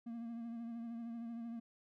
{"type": "tone with vibrato", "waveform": "triangle", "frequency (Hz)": 232.2, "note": "A#3", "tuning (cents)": -7, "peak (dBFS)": -40, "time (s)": [0.06, 1.6], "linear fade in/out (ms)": 10, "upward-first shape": "triangle", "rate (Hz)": 13, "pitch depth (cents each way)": 40, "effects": []}